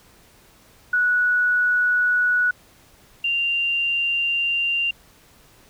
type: tone pair in turn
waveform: sine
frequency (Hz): 1470 / 2781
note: F#6 / F7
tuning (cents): -12 / -8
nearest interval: major seventh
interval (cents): 1104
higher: second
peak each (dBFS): -16 / -19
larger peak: first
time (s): 0.93-2.51 / 3.24-4.91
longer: second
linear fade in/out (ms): 5
effects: pink hiss -53 dBFS RMS until 5.69 s